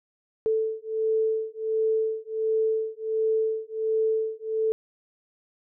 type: beating tone pair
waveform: sine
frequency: 440 / 441.4 Hz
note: A4 / A4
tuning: 0 / +5 cents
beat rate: 1.4 Hz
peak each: -26 dBFS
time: 0.46-4.72 s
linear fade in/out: 0 ms
effects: none